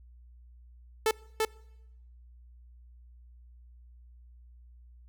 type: tone with echo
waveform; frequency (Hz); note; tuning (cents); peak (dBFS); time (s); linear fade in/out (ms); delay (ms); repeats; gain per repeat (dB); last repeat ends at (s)
sawtooth; 438.6; A4; -6; -19; 1.06-1.11; 2; 340; 1; -2; 1.45
effects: noise-tail reverb RT60 0.9 s tail -24 dB re dry + added 60 Hz sine -51 dBFS peak until 5.08 s